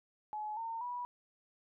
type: tone with pitch steps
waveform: sine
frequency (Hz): 850 / 911 / 976.4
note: G#5 / A#5 / B5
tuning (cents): +40 / -40 / -20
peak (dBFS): -37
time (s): 0.33-1.05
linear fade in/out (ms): 0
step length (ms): 240
effects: none